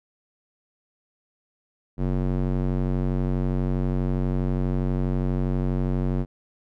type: tone with band-pass filter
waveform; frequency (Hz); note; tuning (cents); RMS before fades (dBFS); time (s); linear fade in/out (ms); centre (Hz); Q
square; 46.17; F#1; -3; -24; 1.97-6.26; 50; 210; 0.78
effects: none